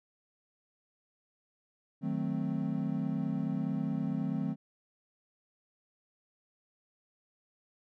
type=chord; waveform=triangle; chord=D# diminished seventh; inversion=none; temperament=equal; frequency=155.56 / 185 / 220 / 261.6 Hz; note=D#3 / F#3 / A3 / C4; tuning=0 / 0 / 0 / 0 cents; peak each=-34 dBFS; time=2.01-4.56 s; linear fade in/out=50 ms; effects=none